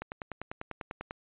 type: click train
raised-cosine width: 0.5 ms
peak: -22 dBFS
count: 12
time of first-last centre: 0.02-1.109 s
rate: 10.1 Hz
effects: resampled to 8000 Hz